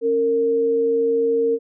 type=tone pair together; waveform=sine; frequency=273.8 / 460.4 Hz; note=C#4 / A#4; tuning=-21 / -22 cents; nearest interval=major sixth; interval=899 cents; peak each=-27 / -16 dBFS; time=0.01-1.59 s; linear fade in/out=50 ms; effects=none